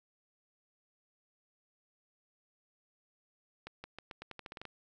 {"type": "accelerating click train", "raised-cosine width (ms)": 0.3, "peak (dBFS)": -28, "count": 12, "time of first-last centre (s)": [3.67, 4.653], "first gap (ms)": 170, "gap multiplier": 0.86, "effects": []}